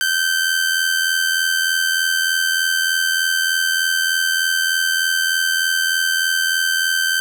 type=tone with amplitude modulation; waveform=sawtooth; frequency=1550 Hz; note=G6; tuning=20 cents flat; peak=-10 dBFS; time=0.01-7.2 s; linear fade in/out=0 ms; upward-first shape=sine; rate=83.3 Hz; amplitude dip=55%; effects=none